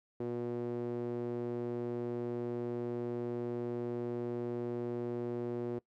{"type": "tone with band-pass filter", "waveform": "sawtooth", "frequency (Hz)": 120, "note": "B2", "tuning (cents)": -49, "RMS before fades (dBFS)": -37, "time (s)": [0.2, 5.79], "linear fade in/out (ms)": 5, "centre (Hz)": 370, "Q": 2.7, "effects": ["noise-tail reverb RT60 0.1 s tail -21 dB re dry"]}